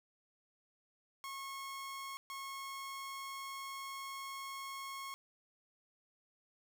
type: tone bursts at uneven times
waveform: sawtooth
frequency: 1090 Hz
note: C#6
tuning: 29 cents flat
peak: -39 dBFS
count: 2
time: 1.24-2.17 / 2.3-5.14 s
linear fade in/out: 0 ms
effects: none